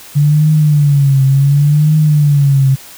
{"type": "tone with vibrato", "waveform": "sine", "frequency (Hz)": 144.2, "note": "D3", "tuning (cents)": -31, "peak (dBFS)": -6, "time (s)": [0.15, 2.76], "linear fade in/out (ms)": 20, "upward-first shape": "triangle", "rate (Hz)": 0.69, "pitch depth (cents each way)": 130, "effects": ["white hiss -35 dBFS RMS until 2.97 s"]}